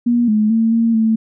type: tone with pitch steps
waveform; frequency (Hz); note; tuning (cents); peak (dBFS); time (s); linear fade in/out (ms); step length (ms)
sine; 239 / 213.5 / 225.5 / 229.1 / 222.1; A#3 / G#3 / A3 / A#3 / A3; +43 / +48 / +43 / -30 / +16; -11; 0.06-1.16; 10; 220
effects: none